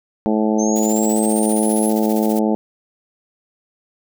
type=harmonic tone; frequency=108.2 Hz; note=A2; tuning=29 cents flat; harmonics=2 / 3 / 4 / 5 / 6 / 7 / 8; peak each=-17 / -21 / -23 / -25 / -27 / -28 / -29 dBFS; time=0.26-2.55 s; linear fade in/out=0 ms
type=exponential sweep; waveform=sine; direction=up; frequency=6210 to 11175 Hz; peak=-24 dBFS; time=0.58-1.91 s; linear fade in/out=20 ms
type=noise with tremolo; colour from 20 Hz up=blue; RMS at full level=-31 dBFS; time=0.76-2.39 s; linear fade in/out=0 ms; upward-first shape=square; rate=15 Hz; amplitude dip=55%
effects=none